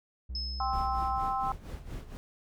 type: tone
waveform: triangle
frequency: 62.7 Hz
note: B1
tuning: 27 cents sharp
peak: -33 dBFS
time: 0.29-1.19 s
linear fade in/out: 10 ms
type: tone with exponential decay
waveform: sine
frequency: 5190 Hz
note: E8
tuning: 28 cents flat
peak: -32 dBFS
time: 0.35-1.46 s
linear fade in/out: 2 ms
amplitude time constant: 240 ms
type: harmonic tone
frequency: 261.6 Hz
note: C4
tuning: in tune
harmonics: 3 / 4 / 5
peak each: -31 / -33 / -35 dBFS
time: 0.6-1.52 s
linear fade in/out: 2 ms
type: noise with tremolo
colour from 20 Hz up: brown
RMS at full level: -38 dBFS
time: 0.73-2.17 s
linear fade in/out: 0 ms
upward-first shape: sine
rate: 4.3 Hz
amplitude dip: 75%
effects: none